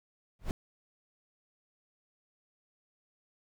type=noise with exponential growth; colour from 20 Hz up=brown; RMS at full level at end=-25 dBFS; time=0.39-0.51 s; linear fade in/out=1 ms; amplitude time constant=25 ms; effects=none